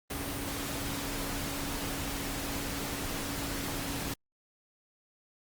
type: tone in noise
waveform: sine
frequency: 280.1 Hz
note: C#4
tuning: 18 cents sharp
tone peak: -41 dBFS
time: 0.1-4.14 s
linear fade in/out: 5 ms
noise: pink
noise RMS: -36 dBFS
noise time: 0.1-4.14 s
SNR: -8 dB
effects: Opus 32 kbps